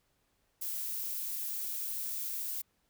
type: noise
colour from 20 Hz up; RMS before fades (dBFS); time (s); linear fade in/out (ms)
violet; -37; 0.61-2.62; 10
effects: pink hiss -75 dBFS RMS until 2.89 s